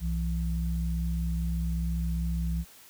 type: tone pair together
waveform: sine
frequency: 62.9 / 167.92 Hz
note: B1 / E3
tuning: +32 / +32 cents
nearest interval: octave + perfect fourth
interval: 1700 cents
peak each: -28 / -31 dBFS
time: 0-2.65 s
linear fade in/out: 50 ms
effects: white hiss -53 dBFS RMS until 2.89 s